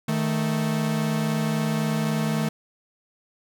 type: tone pair together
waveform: 45% pulse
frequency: 156.21 / 220 Hz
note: D#3 / A3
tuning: +7 / 0 cents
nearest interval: tritone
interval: 593 cents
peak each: -25 dBFS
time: 0.08-2.49 s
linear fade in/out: 5 ms
effects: none